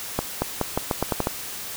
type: accelerating click train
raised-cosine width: 1 ms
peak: -7 dBFS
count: 9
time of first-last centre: 0.19-1.271 s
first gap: 230 ms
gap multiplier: 0.84
effects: white hiss -34 dBFS RMS until 1.76 s